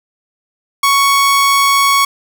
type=tone; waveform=sawtooth; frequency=1112 Hz; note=C#6; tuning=5 cents sharp; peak=-5 dBFS; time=0.83-2.05 s; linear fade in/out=5 ms; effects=none